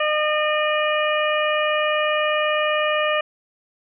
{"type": "harmonic tone with a mistuned harmonic", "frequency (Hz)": 608, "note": "D#5", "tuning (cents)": -40, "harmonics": [1, 2, 3, 4, 5], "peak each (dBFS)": [-21, -24, -26, -27, -28], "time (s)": [0, 3.21], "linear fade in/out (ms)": 5, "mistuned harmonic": 5, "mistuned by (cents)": -74, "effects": []}